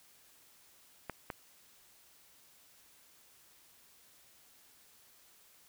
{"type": "clicks", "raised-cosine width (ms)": 0.5, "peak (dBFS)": -23, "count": 2, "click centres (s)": [1.097, 1.302], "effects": ["white hiss -63 dBFS RMS until 5.68 s"]}